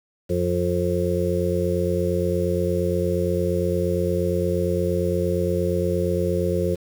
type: harmonic tone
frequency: 88.6 Hz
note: F2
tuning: 25 cents sharp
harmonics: 1 / 2 / 4 / 5 / 6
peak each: -26 / -26 / -26 / -26 / -26 dBFS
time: 0.29-6.76 s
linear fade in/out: 20 ms
effects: 7-bit